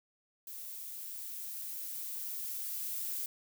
violet noise with level ramp, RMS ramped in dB -45 to -37 dBFS, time 0.47-3.26 s, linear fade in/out 2 ms, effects none

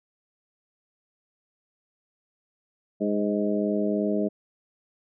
harmonic tone with a mistuned harmonic, 103 Hz, G#2, 14 cents flat, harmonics 2 / 3 / 4 / 5 / 6, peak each -26 / -29 / -29 / -34 / -30 dBFS, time 3-4.29 s, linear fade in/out 20 ms, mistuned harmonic 6, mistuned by +22 cents, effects none

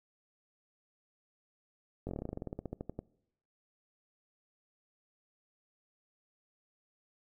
slowing click train, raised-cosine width 2 ms, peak -25 dBFS, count 20, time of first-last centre 2.07-2.99 s, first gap 20 ms, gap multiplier 1.09, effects noise-tail reverb RT60 0.8 s tail -23 dB re dry

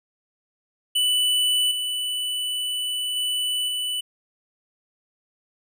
square tone with level steps, 2979 Hz, F#7, 11 cents sharp, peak -19 / -25 / -23 / -25 dBFS, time 0.95-4.01 s, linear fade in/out 10 ms, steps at 1.71 / 3.16 / 3.68 s, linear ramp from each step 5 ms, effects none

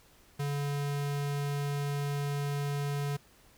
square tone, 143 Hz, D3, 46 cents flat, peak -31 dBFS, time 0.39-3.17 s, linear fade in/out 10 ms, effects pink hiss -61 dBFS RMS until 3.57 s

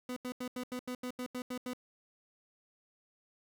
30% pulse tone bursts, 250 Hz, B3, 21 cents sharp, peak -34 dBFS, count 11, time 0.09-1.734 s, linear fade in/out 2 ms, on 74 ms, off 83 ms, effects none

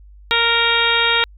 harmonic tone, 465.5 Hz, A#4, 2 cents flat, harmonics 1 / 2 / 3 / 4 / 5 / 6 / 7 / 8, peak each -25 / -23 / -20 / -23 / -21 / -24 / -22 / -20 dBFS, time 0.31-1.24 s, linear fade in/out 0 ms, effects added 50 Hz sine -40 dBFS peak until 1.37 s

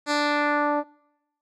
10% pulse tone with low-pass filter sweep, 293.7 Hz, D4, in tune, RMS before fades -23 dBFS, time 0.06-0.84 s, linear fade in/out 50 ms, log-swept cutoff 7000 to 720 Hz, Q 1.3, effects noise-tail reverb RT60 0.9 s tail -25 dB re dry

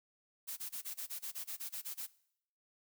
blue noise bursts, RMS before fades -42 dBFS, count 13, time 0.47-2.07 s, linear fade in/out 20 ms, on 100 ms, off 25 ms, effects noise-tail reverb RT60 0.7 s tail -20 dB re dry

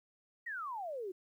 sine exponential sweep, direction down, 1950 to 354.1 Hz, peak -38 dBFS, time 0.46-1.12 s, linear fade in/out 10 ms, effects 12-bit

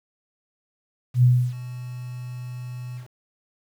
sine tone with ADSR envelope, 124.1 Hz, B2, 9 cents sharp, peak -11 dBFS, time 1.14-3.08 s, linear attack 89 ms, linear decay 300 ms, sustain -20 dB, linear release 110 ms, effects 8-bit

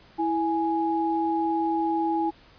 sine tone pair together, 328.6 / 832.1 Hz, E4 / G#5, -5 / +3 cents, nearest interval octave + major third, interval 1608 cents, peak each -25 dBFS, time 0.18-2.31 s, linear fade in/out 20 ms, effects pink hiss -54 dBFS RMS until 2.58 s + resampled to 11025 Hz

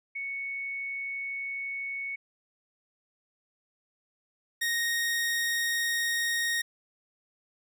sine / sawtooth tone pair in turn, 2217 / 1864.3 Hz, C#7 / A#6, 0 / 0 cents, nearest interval minor third, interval 300 cents, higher first, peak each -32 / -23 dBFS, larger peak second, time 0.15-2.16 / 4.61-6.62 s, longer neither, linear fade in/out 10 ms, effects none

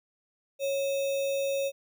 sine tone with sample-and-hold, 551 Hz, C#5, 11 cents flat, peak -26 dBFS, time 0.59-1.72 s, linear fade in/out 50 ms, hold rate 3150 Hz, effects none

